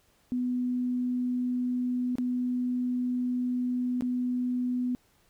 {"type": "tone with dropouts", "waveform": "sine", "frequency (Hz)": 248.5, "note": "B3", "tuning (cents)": 11, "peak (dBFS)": -26, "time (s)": [0.32, 4.95], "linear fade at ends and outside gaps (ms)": 0, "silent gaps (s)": [[2.155, 2.184], [4.009, 4.022]], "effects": ["pink hiss -66 dBFS RMS until 5.29 s"]}